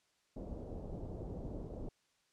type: low-pass noise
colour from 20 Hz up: pink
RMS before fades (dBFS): -44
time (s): 0.36-1.89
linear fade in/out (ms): 5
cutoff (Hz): 620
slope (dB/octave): 24
effects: white hiss -75 dBFS RMS until 2.32 s + low-pass 7000 Hz 12 dB/octave